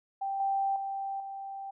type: tone with level steps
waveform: sine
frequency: 784 Hz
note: G5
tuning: in tune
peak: -30 / -26 / -32 / -37 dBFS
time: 0.21-1.71 s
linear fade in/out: 10 ms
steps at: 0.4 / 0.76 / 1.2 s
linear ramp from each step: 2 ms
effects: none